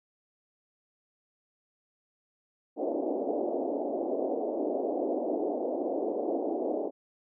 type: band-pass noise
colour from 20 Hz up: pink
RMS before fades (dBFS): -31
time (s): 2.76-6.91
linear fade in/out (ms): 50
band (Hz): 270 to 710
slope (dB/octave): 48
effects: none